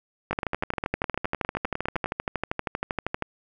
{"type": "two click trains", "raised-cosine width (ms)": 0.5, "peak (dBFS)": [-11, -12], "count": [38, 18], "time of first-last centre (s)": [[0.31, 3.223], [0.33, 2.059]], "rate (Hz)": [12.7, 9.83], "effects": []}